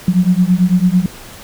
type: beating tone pair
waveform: sine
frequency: 177 / 186 Hz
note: F3 / F#3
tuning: +23 / +9 cents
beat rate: 9 Hz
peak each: -12 dBFS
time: 0.08-1.06 s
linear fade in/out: 2 ms
effects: pink hiss -35 dBFS RMS until 1.43 s